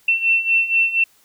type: beating tone pair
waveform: sine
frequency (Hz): 2692 / 2696.2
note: E7 / E7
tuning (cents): +36 / +38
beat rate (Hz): 4.2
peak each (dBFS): -20 / -16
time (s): 0.08-1.04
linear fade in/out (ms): 5
effects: white hiss -56 dBFS RMS until 1.24 s